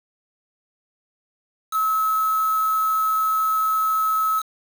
sine tone with quantisation, 1293 Hz, E6, 34 cents flat, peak -18 dBFS, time 1.71-4.43 s, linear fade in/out 50 ms, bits 5, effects none

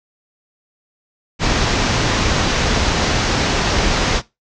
pink low-pass noise, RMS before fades -17 dBFS, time 1.39-4.22 s, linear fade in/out 50 ms, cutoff 6600 Hz, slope 48 dB/octave, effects noise-tail reverb RT60 0.2 s tail -18 dB re dry

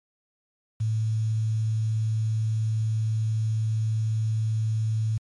sine tone with quantisation, 110 Hz, A2, in tune, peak -22 dBFS, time 0.8-5.18 s, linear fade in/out 10 ms, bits 8, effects MP3 48 kbps

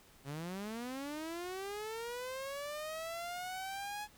sawtooth linear sweep, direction up, 132.6 to 846 Hz, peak -36 dBFS, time 0.24-4.08 s, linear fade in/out 50 ms, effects pink hiss -62 dBFS RMS until 4.17 s

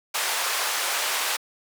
pink band-pass noise, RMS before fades -26 dBFS, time 0.14-1.37 s, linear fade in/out 10 ms, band 810 to 14000 Hz, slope 12 dB/octave, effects high-pass 400 Hz 12 dB/octave

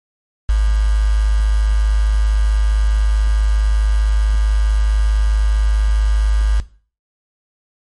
sine tone with quantisation, 52.3 Hz, G#1, 13 cents sharp, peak -10 dBFS, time 0.49-6.6 s, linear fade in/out 0 ms, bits 5, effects noise-tail reverb RT60 0.4 s tail -17 dB re dry + MP3 48 kbps

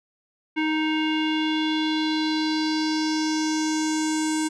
square tone with low-pass filter sweep, 311.8 Hz, D#4, 4 cents sharp, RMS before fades -24 dBFS, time 0.56-4.49 s, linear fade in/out 20 ms, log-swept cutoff 2400 to 8200 Hz, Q 3.7, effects none

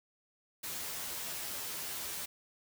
white noise with comb filter, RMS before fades -40 dBFS, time 0.63-2.26 s, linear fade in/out 10 ms, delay 12 ms, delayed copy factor +1, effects none

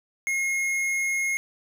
sine tone with hard clipping, 2154 Hz, C7, 50 cents sharp, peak -25 dBFS, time 0.27-1.37 s, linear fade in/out 0 ms, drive 11 dB, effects none

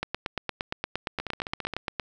two click trains, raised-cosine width 0.3 ms, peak -12 / -16 dBFS, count 18 / 9, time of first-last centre 0.03-1.998 / 1.2-1.737 s, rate 8.64 / 14.9 Hz, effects none

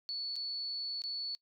sine tone with dropouts, 4435 Hz, C#8, in tune, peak -35 dBFS, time 0.09-1.35 s, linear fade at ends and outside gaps 0 ms, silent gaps 0.357-0.363 / 1.019-1.038 s, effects noise-tail reverb RT60 0.1 s tail -23 dB re dry

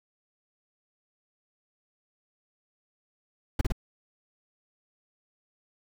brown noise bursts, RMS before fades -23 dBFS, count 3, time 3.59-3.722 s, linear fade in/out 5 ms, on 22 ms, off 33 ms, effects none

